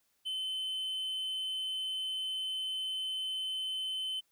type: tone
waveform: triangle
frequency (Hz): 3058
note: G7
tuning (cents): -44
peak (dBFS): -32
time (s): 0.25-4.21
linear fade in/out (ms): 20
effects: white hiss -75 dBFS RMS until 4.31 s